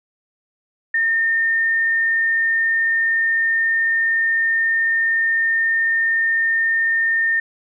sine tone, 1819 Hz, A#6, 43 cents flat, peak -15 dBFS, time 0.94-7.4 s, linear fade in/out 5 ms, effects none

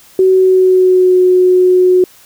sine tone with pitch glide, 376.1 to 365.8 Hz, F#4 to F#4, +28 to -20 cents, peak -5 dBFS, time 0.19-2.04 s, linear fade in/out 2 ms, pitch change -48 cents, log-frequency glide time 0.31-1.2 s, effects white hiss -43 dBFS RMS until 2.25 s

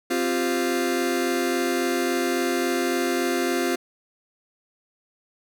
sawtooth chord, C suspended fourth, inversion none, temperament just, 261.6 / 348.8 / 392.4 Hz, C4 / F4 / G4, 0 / -2 / +2 cents, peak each -22 / -20 / -25 dBFS, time 0.1-3.76 s, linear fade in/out 10 ms, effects none

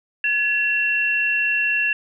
sine tone pair together, 1700 / 2716 Hz, G#6 / F7, +40 / -49 cents, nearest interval minor sixth, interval 811 cents, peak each -22 / -19 dBFS, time 0.24-1.93 s, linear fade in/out 2 ms, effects none

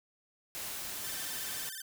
white noise, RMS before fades -40 dBFS, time 0.55-1.69 s, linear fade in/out 0 ms
5% pulse tone with vibrato, 1661.2 Hz, G#6, in tune, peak -30 dBFS, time 1.04-1.82 s, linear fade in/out 5 ms, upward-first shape square, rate 19 Hz, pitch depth 120 cents each way
effects none

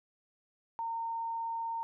sine tone, 916 Hz, A#5, 31 cents flat, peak -33 dBFS, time 0.79-1.83 s, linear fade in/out 0 ms, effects none

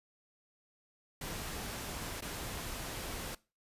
pink noise with dropouts, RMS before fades -41 dBFS, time 1.21-3.35 s, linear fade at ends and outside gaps 5 ms, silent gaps 2.209-2.221 s, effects noise-tail reverb RT60 0.3 s tail -21 dB re dry + resampled to 32000 Hz

